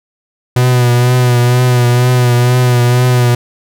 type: tone with vibrato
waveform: 45% pulse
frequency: 123.47 Hz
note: B2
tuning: in tune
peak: -7 dBFS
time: 0.56-3.35 s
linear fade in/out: 5 ms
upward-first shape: triangle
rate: 2.1 Hz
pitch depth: 40 cents each way
effects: none